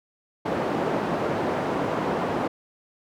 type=band-pass noise; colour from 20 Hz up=white; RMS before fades=-26 dBFS; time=0.45-2.48 s; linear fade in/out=10 ms; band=160 to 690 Hz; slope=12 dB/octave; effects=none